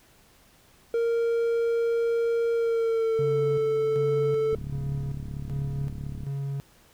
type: tone with pitch glide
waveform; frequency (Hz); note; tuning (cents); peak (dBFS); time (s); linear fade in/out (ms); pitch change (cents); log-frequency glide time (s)
triangle; 464.1 to 440.6; A#4 to A4; -8 to +2; -20; 0.94-4.55; 2; -90; 2.54-3.46
type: tone with tremolo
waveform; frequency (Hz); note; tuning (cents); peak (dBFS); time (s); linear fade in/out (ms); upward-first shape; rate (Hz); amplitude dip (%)
triangle; 138.8; C#3; +3; -26; 3.19-6.6; 0; square; 1.3; 65
type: click train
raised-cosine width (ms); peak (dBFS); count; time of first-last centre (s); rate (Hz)
5; -24; 62; 4.53-6.234; 35.8
effects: pink hiss -58 dBFS RMS until 6.93 s